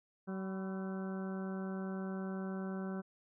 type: harmonic tone with a mistuned harmonic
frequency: 190.4 Hz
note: F#3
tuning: 50 cents sharp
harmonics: 1 / 2 / 3 / 4 / 5 / 6 / 7 / 8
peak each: -38 / -45 / -50 / -53 / -56 / -58 / -54 / -54 dBFS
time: 0.27-3.02 s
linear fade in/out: 20 ms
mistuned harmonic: 5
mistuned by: +81 cents
effects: none